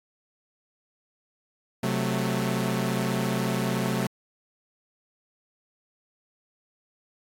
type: chord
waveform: sawtooth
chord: F# diminished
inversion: second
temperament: equal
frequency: 130.81 / 185 / 220 Hz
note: C3 / F#3 / A3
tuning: 0 / 0 / 0 cents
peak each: -25 dBFS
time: 1.83-4.07 s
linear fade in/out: 5 ms
effects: AAC 64 kbps